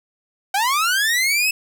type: linear sweep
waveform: sawtooth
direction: up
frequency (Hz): 752 to 2626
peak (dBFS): -13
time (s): 0.54-1.51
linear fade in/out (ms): 5
effects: none